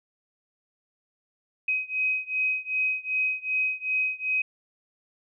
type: beating tone pair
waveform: sine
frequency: 2524 / 2526.6 Hz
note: D#7 / D#7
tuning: +24 / +26 cents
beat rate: 2.6 Hz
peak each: -27 / -28 dBFS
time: 1.68-4.42 s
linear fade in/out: 5 ms
effects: none